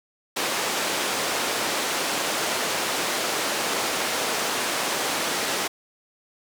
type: band-pass noise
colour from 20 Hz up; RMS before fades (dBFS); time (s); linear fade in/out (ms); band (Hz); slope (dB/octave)
pink; -26; 0.36-5.68; 10; 380 to 9900; 12
effects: none